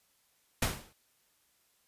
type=noise with exponential decay; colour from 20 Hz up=pink; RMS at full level=-26 dBFS; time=0.62-0.93 s; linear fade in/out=5 ms; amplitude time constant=67 ms; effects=white hiss -71 dBFS RMS until 1.87 s + resampled to 32000 Hz